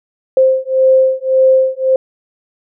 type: beating tone pair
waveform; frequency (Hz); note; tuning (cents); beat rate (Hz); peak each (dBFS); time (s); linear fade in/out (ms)
sine; 523.3 / 525.1; C5 / C5; 0 / +6; 1.8; -11; 0.37-1.96; 2
effects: none